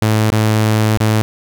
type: tone with dropouts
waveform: sawtooth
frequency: 108.6 Hz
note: A2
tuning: 22 cents flat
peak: -7 dBFS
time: 0.02-1.22 s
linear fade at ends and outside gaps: 0 ms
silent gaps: 0.302-0.321 / 0.973-1.003 s
effects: none